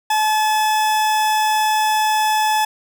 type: tone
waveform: 40% pulse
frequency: 861 Hz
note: A5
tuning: 38 cents flat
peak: -14 dBFS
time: 0.1-2.65 s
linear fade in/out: 5 ms
effects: none